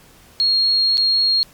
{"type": "tone with dropouts", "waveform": "sine", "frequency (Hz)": 4276, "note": "C8", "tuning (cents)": 37, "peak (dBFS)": -13, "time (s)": [0.4, 1.43], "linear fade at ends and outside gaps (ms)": 0, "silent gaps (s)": [0.972, 0.979], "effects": ["pink hiss -48 dBFS RMS until 1.53 s", "MP3 96 kbps"]}